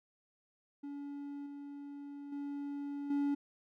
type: tone with level steps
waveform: triangle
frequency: 284.6 Hz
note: C#4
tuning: 46 cents sharp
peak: -39 / -42 / -36 / -28 dBFS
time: 0.83-3.35 s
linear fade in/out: 10 ms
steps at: 1.46 / 2.32 / 3.1 s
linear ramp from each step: 5 ms
effects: none